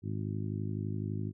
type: harmonic tone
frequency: 51.91 Hz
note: G#1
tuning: in tune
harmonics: 2 / 3 / 4 / 5 / 6 / 7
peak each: -35 / -39 / -41 / -43 / -45 / -46 dBFS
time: 0.02-1.33 s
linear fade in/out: 50 ms
effects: none